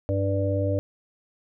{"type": "harmonic tone", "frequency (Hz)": 98, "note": "G2", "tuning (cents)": 0, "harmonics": [1, 3, 5, 6], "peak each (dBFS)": [-24, -30, -30, -28], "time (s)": [0.09, 0.79], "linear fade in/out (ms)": 0, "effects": []}